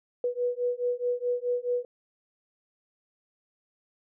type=beating tone pair; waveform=sine; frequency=487.2 / 491.9 Hz; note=B4 / B4; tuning=-24 / -7 cents; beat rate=4.7 Hz; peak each=-29 dBFS; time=0.24-1.85 s; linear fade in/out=2 ms; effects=none